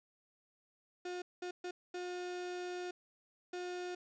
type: tone bursts at uneven times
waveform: 35% pulse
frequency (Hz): 358.4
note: F4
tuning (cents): +45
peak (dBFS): -38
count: 5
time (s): 1.05-1.22 / 1.42-1.51 / 1.64-1.71 / 1.94-2.91 / 3.53-3.95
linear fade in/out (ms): 5
effects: resampled to 16000 Hz